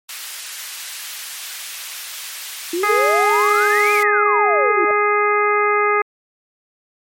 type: high-pass noise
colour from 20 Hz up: pink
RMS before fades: -31 dBFS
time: 0.09-4.03 s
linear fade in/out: 2 ms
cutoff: 2000 Hz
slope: 12 dB/octave
type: exponential two-way sweep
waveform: sine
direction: up then down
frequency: 329.6 to 2500 to 329.6 Hz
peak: -18 dBFS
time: 2.73-4.85 s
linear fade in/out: 5 ms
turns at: 3.93 s
type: harmonic tone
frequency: 415.3 Hz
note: G#4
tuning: in tune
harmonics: 1 / 2 / 3 / 4 / 5 / 6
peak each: -18 / -24 / -17 / -25 / -21 / -31 dBFS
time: 2.83-6.02 s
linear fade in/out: 5 ms
type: tone with exponential growth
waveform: sine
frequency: 622.3 Hz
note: D#5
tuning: in tune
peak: -18 dBFS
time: 4.82-4.91 s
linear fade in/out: 0 ms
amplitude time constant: 19 ms
effects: MP3 64 kbps